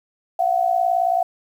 sine tone pair together, 687.2 / 746 Hz, F5 / F#5, -28 / +14 cents, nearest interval minor second, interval 142 cents, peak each -19 dBFS, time 0.39-1.23 s, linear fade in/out 5 ms, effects 8-bit

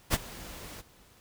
pink noise with ADSR envelope, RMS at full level -24 dBFS, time 0.1-0.82 s, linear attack 38 ms, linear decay 33 ms, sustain -20 dB, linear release 23 ms, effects pink hiss -59 dBFS RMS until 1.2 s

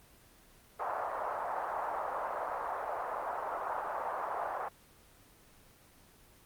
pink band-pass noise, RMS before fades -36 dBFS, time 0.79-4.69 s, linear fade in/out 10 ms, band 640 to 1200 Hz, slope 24 dB/octave, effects pink hiss -60 dBFS RMS until 6.45 s + Opus 24 kbps

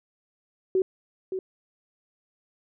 sine tone with echo, 376.5 Hz, F#4, 30 cents sharp, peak -19 dBFS, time 0.75-0.82 s, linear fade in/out 2 ms, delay 570 ms, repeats 1, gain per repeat -8 dB, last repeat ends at 1.39 s, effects none

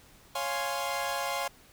sawtooth chord, Db major seventh, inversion none, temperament equal, 554.4 / 698.5 / 830.6 / 1046.5 Hz, Db5 / F5 / Ab5 / C6, 0 / 0 / 0 / 0 cents, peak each -32 dBFS, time 0.35-1.48 s, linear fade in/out 5 ms, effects pink hiss -57 dBFS RMS until 1.72 s

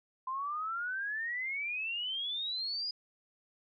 sine exponential sweep, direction up, 1025 to 4978 Hz, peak -33 dBFS, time 0.27-2.91 s, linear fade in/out 5 ms, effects MP3 48 kbps

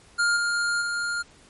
square tone with level steps, 1409 Hz, F6, 15 cents sharp, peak -20 / -23 / -26 dBFS, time 0.18-1.23 s, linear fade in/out 20 ms, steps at 0.36 / 0.81 s, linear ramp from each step 10 ms, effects pink hiss -54 dBFS RMS until 1.49 s + MP3 48 kbps

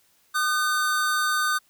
square tone pair together, 1219.5 / 1519 Hz, D#6 / F#6, -35 / +45 cents, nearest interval major third, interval 380 cents, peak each -25 dBFS, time 0.34-1.59 s, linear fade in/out 20 ms, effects white hiss -63 dBFS RMS until 1.69 s

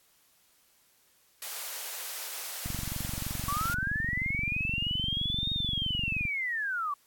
white high-pass noise, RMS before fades -38 dBFS, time 1.42-3.74 s, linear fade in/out 2 ms, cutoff 490 Hz, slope 24 dB/octave
click train, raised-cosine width 5 ms, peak -23 dBFS, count 84, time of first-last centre 2.66-6.253 s, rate 23.1 Hz
sine linear two-way sweep, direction up then down, 1112 to 3729 to 1112 Hz, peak -29 dBFS, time 3.48-6.94 s, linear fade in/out 5 ms, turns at 5.52 s
effects white hiss -65 dBFS RMS until 7.06 s + AAC 64 kbps

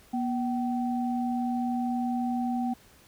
sine tone pair together, 241.3 / 766 Hz, B3 / G5, -40 / -40 cents, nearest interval octave + minor sixth, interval 2000 cents, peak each -27 / -32 dBFS, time 0.13-2.74 s, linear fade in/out 10 ms, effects pink hiss -57 dBFS RMS until 3.07 s

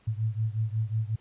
sine beating tone pair, 108.1 / 113.6 Hz, A2 / A#2, -30 / -44 cents, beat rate 5.5 Hz, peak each -28 / -30 dBFS, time 0.07-1.16 s, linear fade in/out 10 ms, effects pink hiss -63 dBFS RMS until 1.2 s + resampled to 8000 Hz

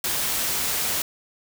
white noise, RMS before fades -25 dBFS, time 0.04-1.02 s, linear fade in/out 2 ms, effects none

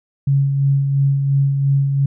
sine tone with tremolo, 138.6 Hz, C#3, in tune, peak -11 dBFS, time 0.27-2.06 s, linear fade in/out 5 ms, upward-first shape sine, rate 2.9 Hz, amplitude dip 40%, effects none

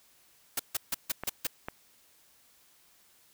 white noise bursts, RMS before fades -30 dBFS, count 6, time 0.57-1.47 s, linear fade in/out 5 ms, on 25 ms, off 150 ms
clicks, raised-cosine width 0.5 ms, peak -20 dBFS, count 2, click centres 1.236 / 1.685 s
effects white hiss -63 dBFS RMS until 3.33 s

